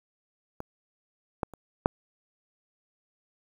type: clicks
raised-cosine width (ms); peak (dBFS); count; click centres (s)
1; -22 / -13 / -30 / -6; 4; 0.604 / 1.432 / 1.537 / 1.859
effects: 8-bit